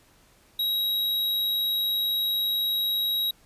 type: tone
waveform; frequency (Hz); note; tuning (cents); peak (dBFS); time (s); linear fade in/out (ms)
square; 3834; A#7; +48; -24; 0.59-3.31; 5
effects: pink hiss -59 dBFS RMS until 3.45 s + resampled to 32000 Hz